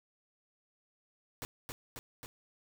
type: noise with echo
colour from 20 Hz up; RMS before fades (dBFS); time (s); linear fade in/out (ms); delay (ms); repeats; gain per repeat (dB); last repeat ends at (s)
pink; -41; 1.42-1.45; 0; 270; 3; -2; 2.26
effects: none